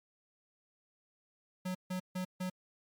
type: tone bursts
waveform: square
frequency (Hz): 183.8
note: F#3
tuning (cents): -11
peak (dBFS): -35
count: 4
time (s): 1.65-2.5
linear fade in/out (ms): 10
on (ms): 100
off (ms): 150
effects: MP3 96 kbps